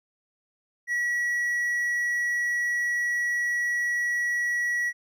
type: tone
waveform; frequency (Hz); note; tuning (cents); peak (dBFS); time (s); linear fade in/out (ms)
triangle; 1929; B6; -41; -22; 0.87-4.93; 50
effects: none